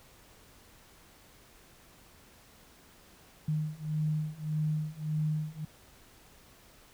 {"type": "beating tone pair", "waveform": "sine", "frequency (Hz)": [152.9, 154.6], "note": ["D#3", "D#3"], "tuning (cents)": [-30, -11], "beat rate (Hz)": 1.7, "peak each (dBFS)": [-33, -32], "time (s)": [3.48, 5.65], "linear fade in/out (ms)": 5, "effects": ["pink hiss -58 dBFS RMS until 6.93 s"]}